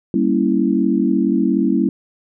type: chord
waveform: sine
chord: G diminished seventh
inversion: none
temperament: equal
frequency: 196 / 233.1 / 277.2 / 329.6 Hz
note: G3 / Bb3 / Db4 / Fb4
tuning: 0 / 0 / 0 / 0 cents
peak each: -19 dBFS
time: 0.14-1.89 s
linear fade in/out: 2 ms
effects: none